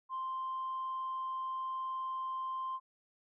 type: tone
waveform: sine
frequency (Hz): 1046.5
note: C6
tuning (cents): 0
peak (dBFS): -34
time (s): 0.09-2.8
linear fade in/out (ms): 50
effects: tanh soft clip ceiling -32 dBFS